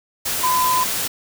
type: tone in noise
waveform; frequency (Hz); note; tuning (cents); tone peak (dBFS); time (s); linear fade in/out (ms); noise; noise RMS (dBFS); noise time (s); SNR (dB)
sine; 1011; B5; +40; -16; 0.43-0.84; 10; white; -23; 0.25-1.08; +4
effects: none